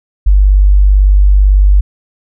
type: tone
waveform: sine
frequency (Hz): 49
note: G1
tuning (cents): 0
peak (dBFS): -3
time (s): 0.26-1.81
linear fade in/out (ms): 10
effects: none